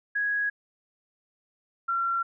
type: tone pair in turn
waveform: sine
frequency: 1661.2 / 1366.3 Hz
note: G#6 / F6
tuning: 0 / -38 cents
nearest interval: minor third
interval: 338 cents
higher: first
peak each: -24 dBFS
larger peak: neither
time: 0.15-0.5 / 1.88-2.23 s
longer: neither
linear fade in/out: 10 ms
effects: none